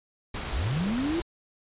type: noise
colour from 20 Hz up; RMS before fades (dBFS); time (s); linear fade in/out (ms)
pink; -34; 0.34-1.22; 5
type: linear sweep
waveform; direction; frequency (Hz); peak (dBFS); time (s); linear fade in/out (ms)
sine; up; 42.14 to 349.2; -25; 0.52-1.2; 0
effects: resampled to 8000 Hz